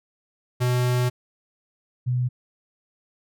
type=tone pair in turn; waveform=square / sine; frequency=124.2 / 124.7 Hz; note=B2 / B2; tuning=+10 / +17 cents; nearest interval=unison; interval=7 cents; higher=second; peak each=-20 dBFS; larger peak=neither; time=0.6-1.1 / 2.06-2.29 s; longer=first; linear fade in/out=20 ms; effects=none